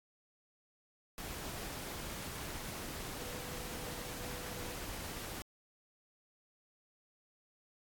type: tone in noise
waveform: sine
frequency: 493.9 Hz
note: B4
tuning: in tune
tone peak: -52 dBFS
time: 3.18-4.76 s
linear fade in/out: 0 ms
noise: pink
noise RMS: -44 dBFS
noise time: 1.18-5.42 s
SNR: -11 dB
effects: AAC 64 kbps